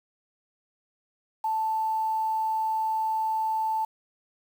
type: tone with quantisation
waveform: sine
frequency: 880 Hz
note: A5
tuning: in tune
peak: -24 dBFS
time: 1.44-3.85 s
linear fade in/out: 5 ms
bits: 8
effects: none